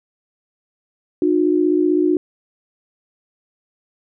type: tone pair together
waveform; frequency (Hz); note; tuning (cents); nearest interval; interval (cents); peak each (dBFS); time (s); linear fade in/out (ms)
sine; 304.2 / 360; D#4 / F#4; -39 / -47; minor third; 292; -16; 1.22-2.17; 2
effects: none